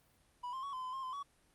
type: tone with pitch steps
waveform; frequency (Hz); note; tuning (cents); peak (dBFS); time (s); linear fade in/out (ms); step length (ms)
triangle; 982 / 1052 / 1118 / 1027 / 1019 / 1064 / 1028 / 1129; B5 / C6 / C#6 / C6 / C6 / C6 / C6 / C#6; -10 / +9 / +14 / -33 / -46 / +29 / -31 / +31; -37; 0.43-1.23; 10; 100
effects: pink hiss -70 dBFS RMS until 1.54 s + Opus 32 kbps